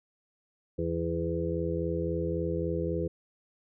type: harmonic tone with a mistuned harmonic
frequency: 83.7 Hz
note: E2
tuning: 27 cents sharp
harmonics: 1 / 2 / 4 / 5 / 6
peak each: -35 / -34 / -34 / -35 / -34 dBFS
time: 0.78-3.08 s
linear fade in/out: 10 ms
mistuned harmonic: 1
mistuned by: -22 cents
effects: none